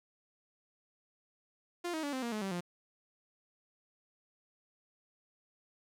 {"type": "tone with pitch steps", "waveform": "sawtooth", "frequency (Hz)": [349.2, 316.5, 286.9, 260.1, 235.8, 213.7, 193.73, 175.61], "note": ["F4", "D#4", "D4", "C4", "A#3", "G#3", "G3", "F3"], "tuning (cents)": [0, 30, -40, -10, 20, 50, -20, 10], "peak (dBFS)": -31, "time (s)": [1.84, 2.608], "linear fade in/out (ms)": 10, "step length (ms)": 96, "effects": ["low-pass 11000 Hz 12 dB/octave", "11-bit"]}